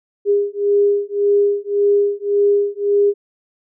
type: beating tone pair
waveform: sine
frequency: 405.5 / 407.3 Hz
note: G#4 / G#4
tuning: -41 / -34 cents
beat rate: 1.8 Hz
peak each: -16 / -16 dBFS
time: 0.25-3.14 s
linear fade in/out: 50 ms
effects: none